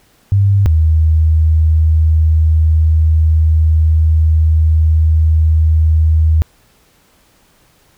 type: tone pair in turn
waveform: sine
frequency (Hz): 99.1 / 79.06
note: G2 / D#2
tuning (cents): +19 / +28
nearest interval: major third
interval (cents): 391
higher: first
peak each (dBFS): -7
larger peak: neither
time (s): 0.32-0.66 / 0.66-6.42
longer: second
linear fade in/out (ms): 0
effects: pink hiss -52 dBFS RMS until 7.97 s